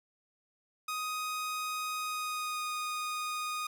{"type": "tone with pitch glide", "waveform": "sawtooth", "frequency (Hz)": [1250, 1235.6], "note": ["D#6", "D#6"], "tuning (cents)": [8, -12], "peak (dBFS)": -30, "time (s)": [0.88, 3.67], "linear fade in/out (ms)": 5, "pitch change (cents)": -20, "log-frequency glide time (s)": [1.98, 2.7], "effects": []}